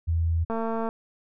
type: tone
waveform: sine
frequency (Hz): 82.8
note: E2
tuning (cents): +8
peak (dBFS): -21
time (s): 0.07-0.45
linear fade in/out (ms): 20
type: click train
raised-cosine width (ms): 1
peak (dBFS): -17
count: 89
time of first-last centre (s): 0.5-0.889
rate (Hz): 226
effects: none